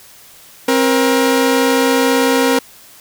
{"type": "tone pair together", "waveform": "sawtooth", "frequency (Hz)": [266.1, 474.1], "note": ["C4", "A#4"], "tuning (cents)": [29, 29], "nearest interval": "minor seventh", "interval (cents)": 1000, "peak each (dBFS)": -10, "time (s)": [0.68, 2.59], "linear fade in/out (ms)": 5, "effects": ["white hiss -42 dBFS RMS until 3 s"]}